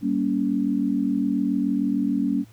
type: chord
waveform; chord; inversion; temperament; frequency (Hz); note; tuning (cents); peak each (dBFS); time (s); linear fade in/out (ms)
sine; G diminished; none; just; 196 / 235.2 / 282.2; G3 / Bb3 / Db4; 0 / +16 / +31; -26 / -25 / -23; 0.01-2.45; 50
effects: added 111 Hz sine -48 dBFS peak until 2.52 s + pink hiss -57 dBFS RMS until 2.52 s